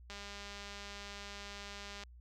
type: click train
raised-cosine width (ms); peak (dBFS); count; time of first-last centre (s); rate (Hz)
0.2; -30; 392; 0.1-2.036; 202
effects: added 60 Hz sine -53 dBFS peak until 2.2 s